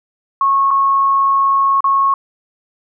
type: tone with dropouts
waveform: sine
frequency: 1096 Hz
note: C#6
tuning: 20 cents flat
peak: -10 dBFS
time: 0.41-2.14 s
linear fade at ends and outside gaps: 2 ms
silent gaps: 0.707-0.711 / 1.806-1.842 s
effects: none